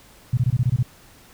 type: tone bursts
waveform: sine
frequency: 123.47 Hz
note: B2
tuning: in tune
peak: -15 dBFS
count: 8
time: 0.33-0.828 s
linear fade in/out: 5 ms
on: 43 ms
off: 22 ms
effects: pink hiss -50 dBFS RMS until 1.33 s